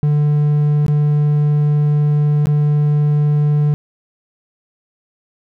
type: tone with dropouts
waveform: triangle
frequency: 148 Hz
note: D3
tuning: 14 cents sharp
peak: -9 dBFS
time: 0.03-3.74 s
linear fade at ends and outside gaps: 0 ms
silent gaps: 0.864-0.882 / 2.457-2.47 s
effects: none